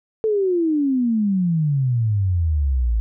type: exponential sweep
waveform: sine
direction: down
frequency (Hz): 447.1 to 53.9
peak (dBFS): -16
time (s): 0.24-3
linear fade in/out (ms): 0
effects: none